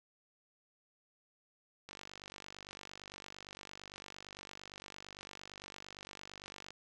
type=click train; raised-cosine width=0.2 ms; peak=-30 dBFS; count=236; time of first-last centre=1.89-6.706 s; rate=48.8 Hz; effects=none